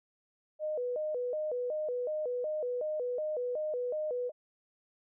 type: tone with vibrato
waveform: sine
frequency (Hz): 550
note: C#5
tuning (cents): -14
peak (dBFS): -31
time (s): 0.59-4.32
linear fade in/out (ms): 50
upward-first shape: square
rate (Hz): 2.7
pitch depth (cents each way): 190
effects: none